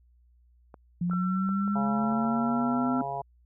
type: clicks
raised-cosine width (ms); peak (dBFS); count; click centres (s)
1; -31; 8; 0.742 / 1.098 / 1.134 / 1.491 / 1.678 / 2.042 / 2.126 / 2.248
type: linear sweep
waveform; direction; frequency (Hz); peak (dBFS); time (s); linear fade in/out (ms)
sine; up; 173.2 to 257.5; -25; 1.01-3.02; 5
type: tone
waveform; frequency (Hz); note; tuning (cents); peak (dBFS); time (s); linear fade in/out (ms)
sine; 1346; E6; +36; -33; 1.11-3.01; 2
type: harmonic tone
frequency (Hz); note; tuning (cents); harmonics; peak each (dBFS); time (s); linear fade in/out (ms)
138.59; C#3; 0; 1 / 3 / 4 / 5 / 6 / 7; -42 / -41 / -43 / -33 / -37 / -37; 1.75-3.22; 10
effects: added 60 Hz sine -58 dBFS peak until 3.45 s